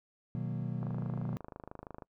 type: chord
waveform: triangle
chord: B major seventh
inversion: none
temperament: equal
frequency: 123.47 / 155.56 / 185 / 233.1 Hz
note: B2 / D#3 / F#3 / A#3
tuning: 0 / 0 / 0 / 0 cents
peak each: -35 / -37 / -38 / -41 dBFS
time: 0.35-1.37 s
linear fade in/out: 0 ms
type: click train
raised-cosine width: 1 ms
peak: -30 dBFS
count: 32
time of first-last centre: 0.83-2.022 s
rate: 26 Hz
effects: noise-tail reverb RT60 0.1 s tail -25 dB re dry